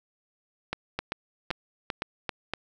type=two click trains; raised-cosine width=0.3 ms; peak=-13 / -13 dBFS; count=5 / 4; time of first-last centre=0.73-2.292 / 0.99-2.536 s; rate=2.56 / 1.94 Hz; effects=none